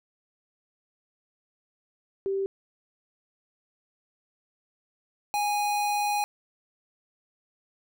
sine / square tone pair in turn, 390 / 826.4 Hz, G4 / G#5, -9 / -9 cents, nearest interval octave + minor second, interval 1300 cents, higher second, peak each -25 dBFS, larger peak neither, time 2.26-2.46 / 5.34-6.24 s, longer second, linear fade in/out 0 ms, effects none

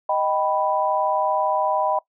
sine chord, Eb augmented, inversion none, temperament equal with one note detuned, 622.3 / 779.5 / 987.8 Hz, Eb5 / G5 / B5, 0 / -10 / 0 cents, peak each -23 dBFS, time 0.09-1.99 s, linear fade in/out 5 ms, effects noise-tail reverb RT60 0.1 s tail -20 dB re dry

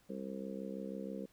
harmonic tone, 66.2 Hz, C2, 21 cents sharp, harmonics 3 / 4 / 5 / 6 / 7 / 8, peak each -43 / -48 / -50 / -52 / -47 / -48 dBFS, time 0.09-1.26 s, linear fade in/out 10 ms, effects pink hiss -69 dBFS RMS until 1.32 s

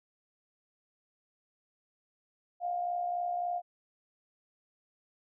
sine tone with amplitude modulation, 706 Hz, F5, 19 cents sharp, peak -28 dBFS, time 2.6-3.62 s, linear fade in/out 50 ms, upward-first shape sine, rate 63.6 Hz, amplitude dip 50%, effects none

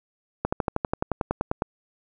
slowing click train, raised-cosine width 1 ms, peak -9 dBFS, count 14, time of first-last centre 0.45-1.621 s, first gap 75 ms, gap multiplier 1.03, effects none

